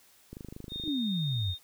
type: click train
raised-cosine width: 3 ms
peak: -29 dBFS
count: 15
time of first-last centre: 0.33-0.877 s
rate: 25.6 Hz
type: tone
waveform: sine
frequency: 3676 Hz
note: A#7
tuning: 25 cents flat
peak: -35 dBFS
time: 0.69-1.59 s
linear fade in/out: 50 ms
type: exponential sweep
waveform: sine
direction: down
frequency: 329.6 to 83.5 Hz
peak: -28 dBFS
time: 0.84-1.55 s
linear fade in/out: 50 ms
effects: white hiss -61 dBFS RMS until 1.63 s